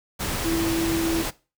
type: tone in noise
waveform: sine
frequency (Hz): 329.6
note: E4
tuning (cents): 0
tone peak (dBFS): -22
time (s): 0.44-1.23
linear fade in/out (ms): 20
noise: pink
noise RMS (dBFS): -28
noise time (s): 0.19-1.31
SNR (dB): +3
effects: noise-tail reverb RT60 0.3 s tail -19 dB re dry